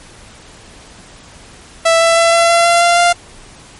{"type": "tone with pitch steps", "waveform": "sawtooth", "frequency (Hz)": [661, 666, 671, 676.1, 681.2, 686.3, 691.5, 696.7], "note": ["E5", "E5", "E5", "E5", "F5", "F5", "F5", "F5"], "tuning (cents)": [5, 18, 31, 44, -43, -30, -17, -4], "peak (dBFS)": -4, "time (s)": [1.85, 3.13], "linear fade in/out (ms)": 10, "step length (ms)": 160, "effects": ["pink hiss -39 dBFS RMS until 3.79 s", "MP3 48 kbps"]}